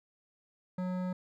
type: tone with hard clipping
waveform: sine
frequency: 182.8 Hz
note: F#3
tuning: 21 cents flat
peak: -34 dBFS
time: 0.78-1.13 s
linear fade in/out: 5 ms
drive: 14 dB
effects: none